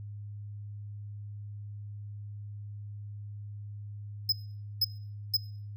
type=tone bursts; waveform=square; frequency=5100 Hz; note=D#8; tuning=42 cents sharp; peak=-23 dBFS; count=3; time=4.29-5.369 s; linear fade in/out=5 ms; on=33 ms; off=490 ms; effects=noise-tail reverb RT60 0.5 s tail -19 dB re dry + added 103 Hz sine -39 dBFS peak until 5.76 s